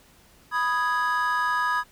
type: chord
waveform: triangle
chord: G# minor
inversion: first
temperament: equal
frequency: 987.8 / 1244.5 / 1661.2 Hz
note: B5 / D#6 / G#6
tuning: 0 / 0 / 0 cents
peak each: -24 dBFS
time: 0.51-1.84 s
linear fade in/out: 50 ms
effects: tanh soft clip ceiling -13 dBFS + pink hiss -56 dBFS RMS until 1.91 s